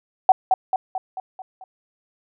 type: tone with echo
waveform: sine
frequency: 753 Hz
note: F#5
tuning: 30 cents sharp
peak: -7 dBFS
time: 0.29-0.32 s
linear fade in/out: 2 ms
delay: 220 ms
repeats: 6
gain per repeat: -5 dB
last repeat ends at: 1.64 s
effects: none